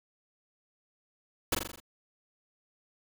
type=noise with echo; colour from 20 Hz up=pink; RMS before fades=-27 dBFS; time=1.52-1.55 s; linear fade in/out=5 ms; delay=42 ms; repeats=6; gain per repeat=-4 dB; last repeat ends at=1.802 s; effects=none